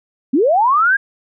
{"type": "linear sweep", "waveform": "sine", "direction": "up", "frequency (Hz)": [233.1, 1651], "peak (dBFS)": -10, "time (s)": [0.33, 0.97], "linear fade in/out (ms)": 10, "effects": []}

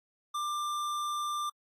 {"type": "tone with tanh clipping", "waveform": "sine", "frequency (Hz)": 1188, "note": "D6", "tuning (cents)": 20, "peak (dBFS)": -33, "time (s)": [0.34, 1.5], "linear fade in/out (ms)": 10, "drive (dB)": 18, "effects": ["AAC 64 kbps"]}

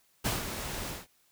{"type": "noise with ADSR envelope", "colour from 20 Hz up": "pink", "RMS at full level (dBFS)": -29, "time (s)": [0.24, 1.07], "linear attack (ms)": 18, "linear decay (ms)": 170, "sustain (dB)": -8, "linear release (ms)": 180, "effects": ["white hiss -68 dBFS RMS until 1.31 s"]}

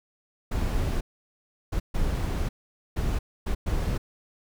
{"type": "noise bursts at uneven times", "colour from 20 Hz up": "brown", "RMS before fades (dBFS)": -26, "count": 6, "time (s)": [[0.51, 1.01], [1.72, 1.8], [1.94, 2.49], [2.96, 3.19], [3.46, 3.55], [3.66, 3.98]], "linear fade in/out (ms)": 10, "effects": []}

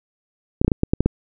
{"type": "clicks", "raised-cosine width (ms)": 3, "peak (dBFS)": -3, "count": 8, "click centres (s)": [0.615, 0.647, 0.68, 0.718, 0.834, 0.935, 1.006, 1.06], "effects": []}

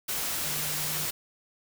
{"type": "tone in noise", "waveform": "sine", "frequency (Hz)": 152.2, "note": "D#3", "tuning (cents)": -38, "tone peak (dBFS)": -40, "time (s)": [0.44, 1.06], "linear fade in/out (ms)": 10, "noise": "white", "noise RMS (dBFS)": -31, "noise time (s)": [0.08, 1.11], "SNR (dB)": -12, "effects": []}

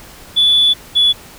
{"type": "tone pair in turn", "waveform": "sine", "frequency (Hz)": [3454, 3422], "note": ["A7", "A7"], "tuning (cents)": [-33, -49], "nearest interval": "unison", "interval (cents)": 16, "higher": "first", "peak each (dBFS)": -7, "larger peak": "neither", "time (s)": [[0.36, 0.74], [0.95, 1.13]], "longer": "first", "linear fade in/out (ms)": 20, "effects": ["tanh soft clip ceiling -4 dBFS", "pink hiss -38 dBFS RMS until 1.38 s"]}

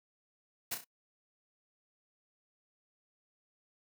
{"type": "noise with echo", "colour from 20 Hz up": "white", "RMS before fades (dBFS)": -35, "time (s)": [0.71, 0.75], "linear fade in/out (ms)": 10, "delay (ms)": 32, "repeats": 3, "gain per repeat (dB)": -7, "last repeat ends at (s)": 0.846, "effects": ["noise-tail reverb RT60 0.1 s tail -24 dB re dry"]}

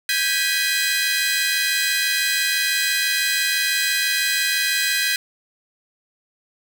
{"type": "tone cluster", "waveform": "sawtooth", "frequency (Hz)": [1566, 1652, 1958, 2491, 4071], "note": ["G6", "G#6", "B6", "D#7", "C8"], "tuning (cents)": [-2, -10, -15, 1, -48], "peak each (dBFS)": -22, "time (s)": [0.09, 5.16], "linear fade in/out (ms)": 2, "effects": []}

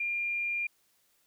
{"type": "tone", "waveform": "sine", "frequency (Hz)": 2400, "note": "D7", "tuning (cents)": 37, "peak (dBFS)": -29, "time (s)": [0, 0.67], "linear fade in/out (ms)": 5, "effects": ["white hiss -70 dBFS RMS until 1.26 s"]}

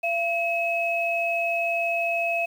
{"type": "tone pair together", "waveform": "sine", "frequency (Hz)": [680, 2567], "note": ["F5", "E7"], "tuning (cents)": [-46, -47], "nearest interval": "octave + major seventh", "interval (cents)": 2299, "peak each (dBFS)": -25, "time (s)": [0.03, 2.46], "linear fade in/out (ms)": 10, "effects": ["8-bit"]}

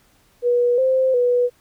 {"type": "tone with pitch steps", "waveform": "sine", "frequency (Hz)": [485.1, 522, 489.9], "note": ["B4", "C5", "B4"], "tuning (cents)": [-31, -4, -14], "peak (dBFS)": -14, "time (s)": [0.42, 1.5], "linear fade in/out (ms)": 50, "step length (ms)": 360, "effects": ["pink hiss -58 dBFS RMS until 1.6 s"]}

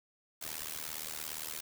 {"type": "noise with amplitude modulation", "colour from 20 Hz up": "white", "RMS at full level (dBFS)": -37, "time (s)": [0.41, 1.61], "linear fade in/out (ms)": 10, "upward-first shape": "sine", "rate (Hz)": 77.4, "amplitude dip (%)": 95, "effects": []}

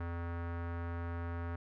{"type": "tone with low-pass filter", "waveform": "square", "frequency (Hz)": 85.3, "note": "F2", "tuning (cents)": -40, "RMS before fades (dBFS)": -39, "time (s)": [0, 1.56], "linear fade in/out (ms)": 5, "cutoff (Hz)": 1500, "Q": 2.1, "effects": []}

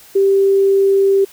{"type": "tone", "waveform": "sine", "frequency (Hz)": 392, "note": "G4", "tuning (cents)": 0, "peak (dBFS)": -9, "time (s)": [0.15, 1.25], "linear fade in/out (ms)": 10, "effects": ["white hiss -43 dBFS RMS until 1.32 s"]}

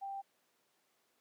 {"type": "tone", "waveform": "sine", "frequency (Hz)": 787, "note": "G5", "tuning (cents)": 7, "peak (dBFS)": -39, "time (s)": [0.01, 0.22], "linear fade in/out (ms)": 20, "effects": ["pink hiss -75 dBFS RMS until 1.2 s", "high-pass 300 Hz 12 dB/octave"]}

